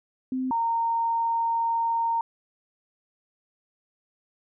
sine tone pair in turn, 258.6 / 921.5 Hz, C4 / A#5, -20 / -20 cents, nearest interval octave + minor seventh, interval 2200 cents, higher second, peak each -25 / -22 dBFS, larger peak second, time 0.32-0.51 / 0.51-2.21 s, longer second, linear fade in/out 2 ms, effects none

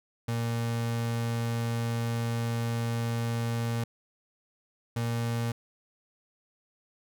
35% pulse tone pair in turn, 116.54 / 116.98 Hz, A#2 / A#2, 0 / +7 cents, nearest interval unison, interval 7 cents, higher second, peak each -26 dBFS, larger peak neither, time 0.28-3.84 / 4.96-5.52 s, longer first, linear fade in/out 5 ms, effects none

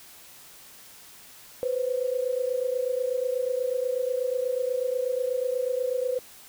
sine tone pair together, 497.3 / 525.5 Hz, B4 / C5, +12 / +7 cents, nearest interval minor second, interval 95 cents, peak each -26 / -29 dBFS, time 1.63-6.19 s, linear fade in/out 0 ms, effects white hiss -49 dBFS RMS until 6.48 s

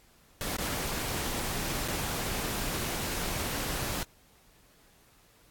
pink noise with dropouts, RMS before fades -33 dBFS, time 0.41-4.03 s, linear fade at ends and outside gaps 0 ms, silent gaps 0.567-0.585 / 1.878-1.884 s, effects pink hiss -61 dBFS RMS until 5.5 s + AAC 64 kbps

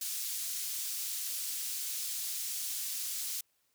pink high-pass noise, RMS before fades -37 dBFS, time 0.01-3.41 s, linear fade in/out 5 ms, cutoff 5600 Hz, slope 12 dB/octave, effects white hiss -75 dBFS RMS until 3.74 s + high-pass 60 Hz 12 dB/octave

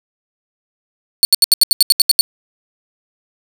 sawtooth tone bursts, 4435 Hz, C#8, in tune, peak -3 dBFS, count 11, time 1.23-2.21 s, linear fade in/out 0 ms, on 20 ms, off 76 ms, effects none

